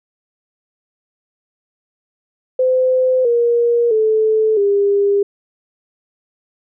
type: tone with pitch steps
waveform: sine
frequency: 513 / 473.1 / 436.4 / 402.5 Hz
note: C5 / A#4 / A4 / G4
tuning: -34 / +26 / -14 / +46 cents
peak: -11 dBFS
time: 2.59-5.23 s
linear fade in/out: 5 ms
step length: 660 ms
effects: none